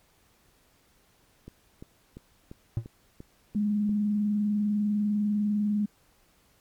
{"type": "click train", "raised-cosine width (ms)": 3, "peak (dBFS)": -29, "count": 8, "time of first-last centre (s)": [1.48, 3.894], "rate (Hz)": 2.9}
{"type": "tone with exponential decay", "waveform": "triangle", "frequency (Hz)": 113.9, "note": "A#2", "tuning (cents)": -40, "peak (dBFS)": -19, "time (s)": [2.77, 2.87], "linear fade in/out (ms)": 0, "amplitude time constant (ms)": 21}
{"type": "tone with vibrato", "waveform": "sine", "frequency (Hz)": 207.7, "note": "G#3", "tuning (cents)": 0, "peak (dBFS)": -23, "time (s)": [3.55, 5.86], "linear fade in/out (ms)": 10, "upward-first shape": "square", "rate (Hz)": 20, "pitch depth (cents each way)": 37}
{"effects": ["pink hiss -64 dBFS RMS until 6.6 s", "MP3 96 kbps"]}